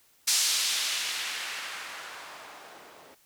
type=noise with low-pass filter sweep; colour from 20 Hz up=violet; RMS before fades=-32 dBFS; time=0.27-3.15 s; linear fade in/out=10 ms; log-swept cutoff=5800 to 520 Hz; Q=0.98; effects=white hiss -63 dBFS RMS until 3.25 s